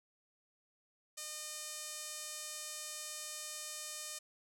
sawtooth tone with band-pass filter, 609 Hz, D#5, 37 cents flat, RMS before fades -45 dBFS, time 1.17-4.19 s, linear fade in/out 10 ms, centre 7900 Hz, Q 1.6, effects none

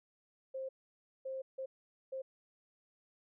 sine tone bursts at uneven times, 529 Hz, C5, 19 cents sharp, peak -38 dBFS, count 4, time 0.54-0.69 / 1.25-1.42 / 1.58-1.66 / 2.12-2.22 s, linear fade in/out 10 ms, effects none

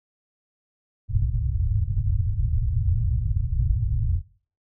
white low-pass noise, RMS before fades -23 dBFS, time 1.08-4.22 s, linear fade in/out 50 ms, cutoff 120 Hz, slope 48 dB/octave, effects noise-tail reverb RT60 0.4 s tail -17 dB re dry

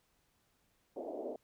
white band-pass noise, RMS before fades -42 dBFS, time 0.96-1.36 s, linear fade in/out 2 ms, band 260 to 690 Hz, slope 48 dB/octave, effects pink hiss -75 dBFS RMS until 1.43 s

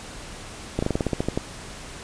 slowing click train, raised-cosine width 2 ms, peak -9 dBFS, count 11, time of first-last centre 0.79-1.375 s, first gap 35 ms, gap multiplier 1.11, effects pink hiss -39 dBFS RMS until 2.03 s + resampled to 22050 Hz

